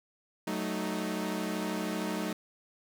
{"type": "chord", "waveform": "sawtooth", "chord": "D# diminished", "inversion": "first", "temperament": "equal with one note detuned", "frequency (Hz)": [187.15, 220, 311.1], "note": ["F#3", "A3", "D#4"], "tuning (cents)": [20, 0, 0], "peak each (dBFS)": -32, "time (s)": [0.47, 2.33], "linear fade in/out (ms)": 5, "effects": []}